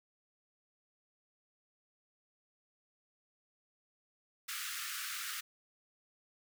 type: high-pass noise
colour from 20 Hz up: pink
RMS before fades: -41 dBFS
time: 4.48-5.41 s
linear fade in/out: 10 ms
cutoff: 1200 Hz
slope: 96 dB/octave
effects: none